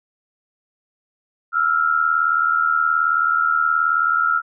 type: tone pair together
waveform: sine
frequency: 1325.2 / 1404 Hz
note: E6 / F6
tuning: +9 / +9 cents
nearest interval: minor second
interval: 100 cents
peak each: -18 dBFS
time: 1.52-4.42 s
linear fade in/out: 50 ms
effects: none